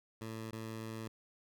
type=tone with dropouts; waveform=15% pulse; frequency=111.5 Hz; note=A2; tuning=23 cents sharp; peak=-35 dBFS; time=0.21-1.08 s; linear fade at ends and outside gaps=5 ms; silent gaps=0.51-0.527 s; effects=none